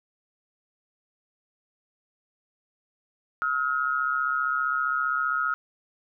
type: tone pair together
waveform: sine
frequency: 1285.8 / 1421 Hz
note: E6 / F6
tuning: -43 / +30 cents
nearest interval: major second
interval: 173 cents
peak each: -26 dBFS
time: 3.42-5.54 s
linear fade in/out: 0 ms
effects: none